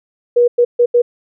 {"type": "tone bursts at uneven times", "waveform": "sine", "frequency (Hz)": 482.1, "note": "B4", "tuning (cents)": -42, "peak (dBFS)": -7, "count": 4, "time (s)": [[0.36, 0.48], [0.58, 0.65], [0.79, 0.86], [0.94, 1.02]], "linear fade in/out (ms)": 10, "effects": []}